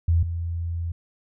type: tone pair in turn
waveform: sine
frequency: 83.7 / 84.57 Hz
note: E2 / E2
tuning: +27 / +45 cents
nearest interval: unison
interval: 18 cents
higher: second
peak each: -16 / -25 dBFS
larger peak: first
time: 0.08-0.23 / 0.23-0.92 s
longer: second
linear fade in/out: 5 ms
effects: none